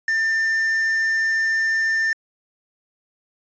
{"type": "tone with quantisation", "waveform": "triangle", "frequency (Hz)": 1793, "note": "A6", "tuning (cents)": 32, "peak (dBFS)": -16, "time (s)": [0.08, 2.13], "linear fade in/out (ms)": 2, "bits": 6, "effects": ["resampled to 16000 Hz"]}